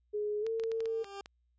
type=tone with pitch glide; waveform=sine; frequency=418.3 to 450.9 Hz; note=G#4 to A4; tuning=+12 to +42 cents; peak=-31 dBFS; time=0.13-1.04 s; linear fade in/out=20 ms; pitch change=+130 cents; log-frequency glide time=0.41-0.46 s
type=clicks; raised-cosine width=0.2 ms; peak=-29 dBFS; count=8; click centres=0.466 / 0.598 / 0.637 / 0.717 / 0.805 / 0.857 / 1.044 / 1.259 s
type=tone with exponential growth; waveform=20% pulse; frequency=397.4 Hz; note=G4; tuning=24 cents sharp; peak=-34 dBFS; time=0.65-1.21 s; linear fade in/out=2 ms; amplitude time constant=120 ms
effects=added 60 Hz sine -70 dBFS peak until 1.58 s + resampled to 16000 Hz